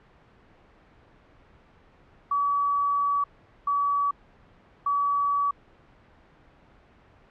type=tone bursts at uneven times; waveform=sine; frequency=1141 Hz; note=C#6; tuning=50 cents sharp; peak=-21 dBFS; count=3; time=2.31-3.24 / 3.67-4.11 / 4.86-5.51 s; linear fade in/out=5 ms; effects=pink hiss -56 dBFS RMS until 7.3 s + low-pass 2000 Hz 12 dB/octave